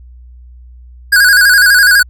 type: tone with vibrato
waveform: square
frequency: 1554 Hz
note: G6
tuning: 16 cents flat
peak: -5 dBFS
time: 1.12-2.03 s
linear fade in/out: 10 ms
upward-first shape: square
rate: 12 Hz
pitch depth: 80 cents each way
effects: added 61 Hz sine -33 dBFS peak until 2.09 s